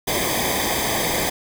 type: noise with comb filter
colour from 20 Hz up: pink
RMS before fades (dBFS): -22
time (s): 0.07-1.3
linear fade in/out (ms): 10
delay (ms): 0.72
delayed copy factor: -0.8
effects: none